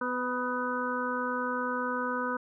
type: harmonic tone with a mistuned harmonic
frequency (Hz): 249.8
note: B3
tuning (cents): +20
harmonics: 1 / 2 / 4 / 5 / 6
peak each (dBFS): -35 / -35 / -35 / -35 / -35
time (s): 0.01-2.37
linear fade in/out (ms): 5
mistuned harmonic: 4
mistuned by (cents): -24
effects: none